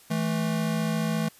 square tone pair together, 163.38 / 217.7 Hz, E3 / A3, -15 / -18 cents, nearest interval perfect fourth, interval 497 cents, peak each -28 / -28 dBFS, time 0.1-1.29 s, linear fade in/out 10 ms, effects white hiss -54 dBFS RMS until 1.39 s + resampled to 32000 Hz

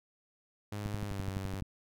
sawtooth tone with pitch glide, 103.3 to 96.38 Hz, G#2 to G2, -9 to -29 cents, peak -33 dBFS, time 0.72-1.61 s, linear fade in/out 5 ms, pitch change -120 cents, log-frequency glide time 1.05-1.22 s
click train, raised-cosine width 5 ms, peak -25 dBFS, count 10, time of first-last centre 0.86-1.623 s, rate 11.8 Hz
effects none

